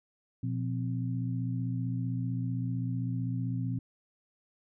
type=tone cluster; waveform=sine; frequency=120.3 / 175.9 / 260.8 Hz; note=B2 / F3 / C4; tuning=-45 / +13 / -5 cents; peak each=-31 / -37 / -37 dBFS; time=0.43-3.79 s; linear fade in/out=5 ms; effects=none